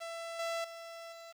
sawtooth tone with level steps, 668 Hz, E5, 23 cents sharp, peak -36 / -30 / -41 / -44 dBFS, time 0-1.33 s, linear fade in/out 20 ms, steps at 0.39 / 0.64 / 1.12 s, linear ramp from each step 5 ms, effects low-pass 8000 Hz 12 dB/octave + 10-bit

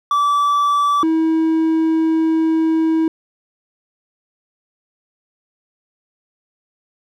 triangle tone pair in turn, 1157 / 321.8 Hz, D6 / E4, -26 / -42 cents, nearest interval octave + minor seventh, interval 2216 cents, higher first, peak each -11 dBFS, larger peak neither, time 0.11-1.03 / 1.03-3.08 s, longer second, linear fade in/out 2 ms, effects none

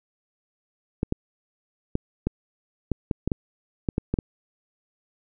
clicks, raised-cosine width 3 ms, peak -10 dBFS, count 12, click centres 1.031 / 1.124 / 1.954 / 2.27 / 2.917 / 3.112 / 3.276 / 3.318 / 3.888 / 3.981 / 4.14 / 4.188 s, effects none

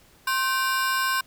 40% pulse ring-modulated tone, 1300 Hz, E6, 24 cents flat, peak -18 dBFS, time 0.27-1.21 s, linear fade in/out 5 ms, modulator 243 Hz, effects pink hiss -56 dBFS RMS until 1.26 s

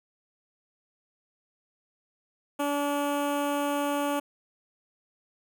15% pulse tone with notch filter, 287.5 Hz, D4, 37 cents flat, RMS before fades -28 dBFS, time 2.59-4.2 s, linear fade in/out 10 ms, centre 4700 Hz, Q 1, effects none

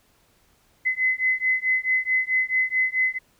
sine beating tone pair, 2032 / 2036.6 Hz, B6 / C7, +49 / -47 cents, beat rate 4.6 Hz, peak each -23 dBFS, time 0.85-3.19 s, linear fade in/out 20 ms, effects pink hiss -62 dBFS RMS until 3.39 s

